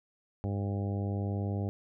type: harmonic tone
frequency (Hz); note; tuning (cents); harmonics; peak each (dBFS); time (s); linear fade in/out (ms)
100.1; G2; +37; 1 / 2 / 3 / 4 / 5 / 6 / 7 / 8; -31 / -37 / -41 / -43 / -45 / -47 / -48 / -49; 0.44-1.69; 0
effects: none